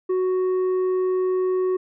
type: tone with tanh clipping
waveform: sine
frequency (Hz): 370.4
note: F#4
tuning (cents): +2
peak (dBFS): -20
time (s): 0.09-1.77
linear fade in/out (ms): 10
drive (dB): 5
effects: none